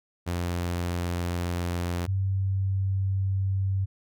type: tone pair in turn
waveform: sawtooth / sine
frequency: 87.31 / 96.51 Hz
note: F2 / G2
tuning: 0 / -27 cents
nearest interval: major second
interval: 173 cents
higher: second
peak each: -23 dBFS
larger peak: neither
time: 0.26-2.07 / 2.07-3.86 s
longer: first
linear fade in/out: 20 ms
effects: none